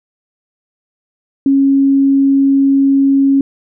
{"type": "tone", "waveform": "sine", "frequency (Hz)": 274.3, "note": "C#4", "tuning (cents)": -18, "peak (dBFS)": -7, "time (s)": [1.46, 3.41], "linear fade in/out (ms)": 2, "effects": []}